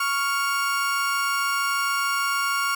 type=tone pair together; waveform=35% pulse; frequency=1112.2 / 1396.9 Hz; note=C#6 / F6; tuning=+5 / 0 cents; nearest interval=major third; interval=395 cents; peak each=-23 dBFS; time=0-2.75 s; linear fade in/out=5 ms; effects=none